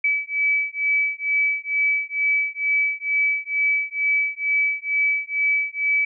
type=beating tone pair; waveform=sine; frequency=2293 / 2295.2 Hz; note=D7 / D7; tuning=-42 / -40 cents; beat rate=2.2 Hz; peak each=-22 dBFS; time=0.04-6.05 s; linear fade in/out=5 ms; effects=none